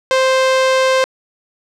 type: tone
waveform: sawtooth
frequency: 523.3 Hz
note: C5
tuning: in tune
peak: -7 dBFS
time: 0.11-1.04 s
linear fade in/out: 0 ms
effects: low-pass 6000 Hz 12 dB/octave + 8-bit